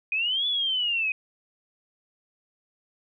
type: linear two-way sweep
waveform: sine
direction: up then down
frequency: 2462 to 3467 to 2494 Hz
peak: -23 dBFS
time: 0.12-1.12 s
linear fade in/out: 2 ms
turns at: 0.47 s
effects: none